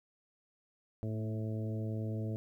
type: harmonic tone with a mistuned harmonic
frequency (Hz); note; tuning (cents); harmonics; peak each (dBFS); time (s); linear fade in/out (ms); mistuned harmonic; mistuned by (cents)
109.2; A2; -13; 1 / 2 / 3 / 4 / 5 / 6; -35 / -41 / -45 / -47 / -49 / -51; 1.03-2.36; 0; 2; +17
effects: 12-bit